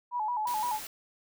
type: tone with vibrato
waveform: sine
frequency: 913 Hz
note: A#5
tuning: 36 cents flat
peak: -28 dBFS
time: 0.11-0.8 s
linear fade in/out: 50 ms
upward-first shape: square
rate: 5.8 Hz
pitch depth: 110 cents each way
type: noise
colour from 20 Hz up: white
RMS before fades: -41 dBFS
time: 0.47-0.87 s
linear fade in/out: 2 ms
effects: none